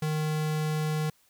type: tone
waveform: square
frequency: 154.3 Hz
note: D#3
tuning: 14 cents flat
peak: -27 dBFS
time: 0.02-1.1 s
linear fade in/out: 5 ms
effects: white hiss -65 dBFS RMS until 1.29 s